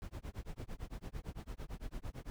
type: noise with tremolo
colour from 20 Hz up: brown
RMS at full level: -41 dBFS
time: 0.02-2.3 s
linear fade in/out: 0 ms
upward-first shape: sine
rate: 8.9 Hz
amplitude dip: 100%
effects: none